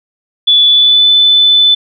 sine tone with pitch glide, 3450 to 3506 Hz, A7 to A7, -35 to -7 cents, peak -4 dBFS, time 0.47-1.75 s, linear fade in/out 10 ms, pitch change +28 cents, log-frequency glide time 0.64-1.09 s, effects none

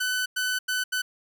sawtooth tone bursts at uneven times, 1504 Hz, F#6, 28 cents sharp, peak -21 dBFS, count 4, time 0-0.26 / 0.36-0.59 / 0.68-0.84 / 0.92-1.02 s, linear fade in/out 10 ms, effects none

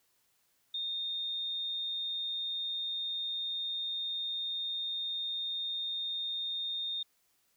sine tone, 3661 Hz, A#7, 32 cents flat, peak -33 dBFS, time 0.74-7.03 s, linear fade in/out 5 ms, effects white hiss -73 dBFS RMS until 7.56 s

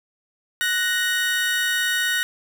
30% pulse tone pair together, 1480 / 1864.7 Hz, F#6 / A#6, 0 / 0 cents, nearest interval major third, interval 400 cents, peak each -20 dBFS, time 0.61-2.23 s, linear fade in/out 0 ms, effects none

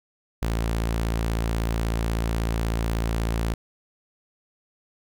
sawtooth tone, 56.3 Hz, A1, 40 cents sharp, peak -19 dBFS, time 0.42-3.54 s, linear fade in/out 5 ms, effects none

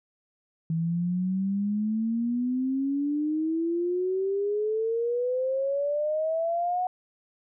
sine exponential sweep, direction up, 161 to 738 Hz, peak -24 dBFS, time 0.7-6.87 s, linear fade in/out 2 ms, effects none

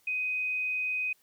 sine tone, 2506 Hz, D#7, 12 cents sharp, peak -28 dBFS, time 0.07-1.13 s, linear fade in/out 5 ms, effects white hiss -67 dBFS RMS until 1.22 s

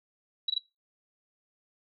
sine tone bursts, 3901 Hz, B7, 22 cents flat, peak -24 dBFS, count 3, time 0.48-0.582 s, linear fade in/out 5 ms, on 20 ms, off 21 ms, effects noise-tail reverb RT60 0.2 s tail -17 dB re dry

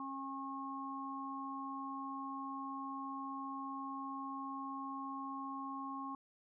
harmonic tone, 271.5 Hz, C#4, 36 cents flat, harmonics 1 / 3 / 4, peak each -45 / -49 / -43 dBFS, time 0-6.15 s, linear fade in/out 2 ms, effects none

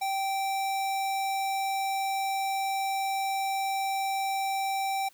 square tone, 779 Hz, G5, 11 cents flat, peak -28 dBFS, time 0.01-5.09 s, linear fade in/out 10 ms, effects white hiss -60 dBFS RMS until 5.13 s + high-pass 80 Hz 12 dB/octave

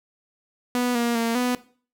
sawtooth tone with pitch steps, 246.2 / 236.5 / 230.3 / 247.8 Hz, B3 / A#3 / A#3 / B3, -5 / +25 / -21 / +6 cents, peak -17 dBFS, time 0.75-1.55 s, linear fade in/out 0 ms, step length 200 ms, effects noise-tail reverb RT60 0.4 s tail -17 dB re dry

